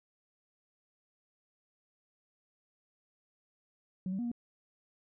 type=tone with pitch steps; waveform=sine; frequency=185.3 / 191.8 / 240.3 / 237.3 Hz; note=F#3 / G3 / B3 / A#3; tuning=+3 / -37 / -47 / +31 cents; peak=-31 dBFS; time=4.06-4.316 s; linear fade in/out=2 ms; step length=64 ms; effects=tanh soft clip ceiling -29 dBFS